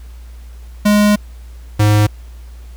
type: tone pair in turn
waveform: square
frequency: 207.7 / 105.12 Hz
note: G#3 / G#2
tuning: 0 / +21 cents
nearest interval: octave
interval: 1179 cents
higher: first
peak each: -9 dBFS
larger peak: neither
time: 0.85-1.16 / 1.79-2.07 s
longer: first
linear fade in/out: 10 ms
effects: added 59 Hz sine -31 dBFS peak until 2.76 s + pink hiss -49 dBFS RMS until 2.76 s